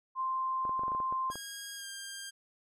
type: tone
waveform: sine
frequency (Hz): 1046.5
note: C6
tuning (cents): 0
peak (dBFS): -30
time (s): 0.15-1.34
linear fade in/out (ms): 50
type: clicks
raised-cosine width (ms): 1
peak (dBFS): -29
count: 11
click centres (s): 0.652 / 0.694 / 0.794 / 0.835 / 0.881 / 0.919 / 0.949 / 1.002 / 1.125 / 1.301 / 1.356
type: tone with pitch glide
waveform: 10% pulse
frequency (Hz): 1633 to 1598.5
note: G#6 to G6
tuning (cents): -30 to +33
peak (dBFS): -32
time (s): 1.3-2.31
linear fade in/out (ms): 20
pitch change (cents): -37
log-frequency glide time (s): 1.76-1.86
effects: none